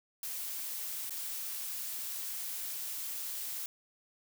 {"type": "noise with dropouts", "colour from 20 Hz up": "blue", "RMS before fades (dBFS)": -39, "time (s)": [0.23, 3.66], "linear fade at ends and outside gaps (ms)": 1, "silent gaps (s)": [1.096, 1.106], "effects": []}